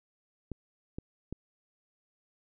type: clicks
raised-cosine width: 3 ms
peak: -24 dBFS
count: 3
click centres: 0.517 / 0.985 / 1.326 s
effects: none